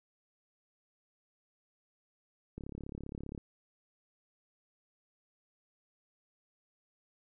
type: click train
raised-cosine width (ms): 3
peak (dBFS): -29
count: 29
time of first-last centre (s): 2.58-3.378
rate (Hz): 35.1
effects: none